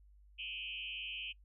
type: tone with frequency modulation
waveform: sine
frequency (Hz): 2794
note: F7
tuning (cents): 0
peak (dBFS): -40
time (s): 0.38-1.33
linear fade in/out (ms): 20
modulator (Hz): 105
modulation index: 3.3
effects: noise-tail reverb RT60 0.1 s tail -25 dB re dry + added 50 Hz sine -59 dBFS peak until 1.44 s